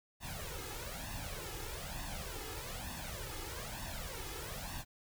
pink noise with flanger, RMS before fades -43 dBFS, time 0.2-4.85 s, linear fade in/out 50 ms, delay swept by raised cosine 1.1 to 2.4 ms, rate 1.1 Hz, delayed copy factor +0.75, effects none

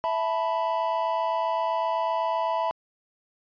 triangle chord, E suspended fourth, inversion none, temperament equal, 659.3 / 880 / 987.8 Hz, E5 / A5 / B5, 0 / 0 / 0 cents, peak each -26 / -28 / -25 dBFS, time 0.04-2.71 s, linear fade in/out 0 ms, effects resampled to 11025 Hz

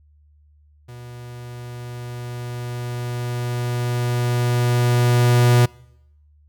45% pulse tone with level ramp, 121.5 Hz, B2, 28 cents flat, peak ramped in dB -36 to -11 dBFS, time 0.88-5.66 s, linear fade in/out 10 ms, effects noise-tail reverb RT60 0.8 s tail -25 dB re dry + added 74 Hz sine -51 dBFS peak until 6.48 s

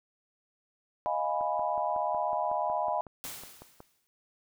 sine chord, F half-diminished seventh, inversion third, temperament equal, 622.3 / 698.5 / 830.6 / 987.8 Hz, Eb5 / F5 / Ab5 / Cb6, 0 / 0 / 0 / 0 cents, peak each -33 dBFS, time 1.06-3.01 s, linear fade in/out 0 ms
click train, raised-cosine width 1 ms, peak -32 dBFS, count 14, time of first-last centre 1.41-3.804 s, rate 5.43 Hz
white noise with exponential decay, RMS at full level -38 dBFS, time 3.24-4.07 s, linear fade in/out 0 ms, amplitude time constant 180 ms
effects none

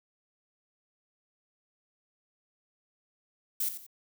violet noise with echo, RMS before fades -30 dBFS, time 3.6-3.69 s, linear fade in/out 5 ms, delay 88 ms, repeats 2, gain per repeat -10 dB, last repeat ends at 3.866 s, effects none

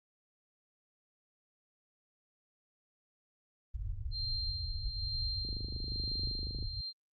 pink low-pass noise, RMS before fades -39 dBFS, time 3.74-6.81 s, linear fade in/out 5 ms, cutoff 120 Hz, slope 96 dB/octave
sine tone with tremolo, 4169 Hz, C8, 7 cents flat, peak -35 dBFS, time 4.11-6.93 s, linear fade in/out 50 ms, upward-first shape sine, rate 1.1 Hz, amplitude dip 60%
click train, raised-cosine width 3 ms, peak -33 dBFS, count 31, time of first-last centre 5.45-6.626 s, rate 25.5 Hz
effects Opus 24 kbps

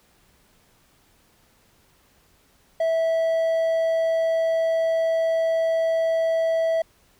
triangle tone, 654 Hz, E5, 14 cents flat, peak -17 dBFS, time 2.8-6.82 s, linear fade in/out 5 ms, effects pink hiss -60 dBFS RMS until 7.19 s

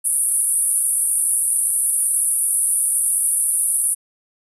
white band-pass noise, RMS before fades -19 dBFS, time 0.04-3.95 s, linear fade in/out 20 ms, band 9100 to 11000 Hz, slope 96 dB/octave, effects none

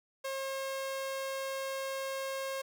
sawtooth tone, 538 Hz, C5, 48 cents sharp, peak -31 dBFS, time 0.24-2.62 s, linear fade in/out 10 ms, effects none

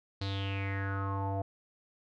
square tone with low-pass filter sweep, 98 Hz, G2, in tune, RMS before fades -34 dBFS, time 0.21-1.42 s, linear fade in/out 5 ms, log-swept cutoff 4300 to 690 Hz, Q 6.3, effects none

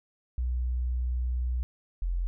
sine tone pair in turn, 61.74 / 43.66 Hz, B1 / F1, 0 / 0 cents, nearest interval tritone, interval 600 cents, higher first, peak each -26 dBFS, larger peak neither, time 0.38-1.63 / 2.02-2.27 s, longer first, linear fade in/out 0 ms, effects none

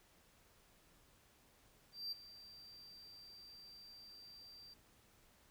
triangle tone with ADSR envelope, 4699 Hz, D8, in tune, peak -38 dBFS, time 1.92-4.74 s, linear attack 200 ms, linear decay 13 ms, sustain -16 dB, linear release 8 ms, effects pink hiss -69 dBFS RMS until 5.5 s

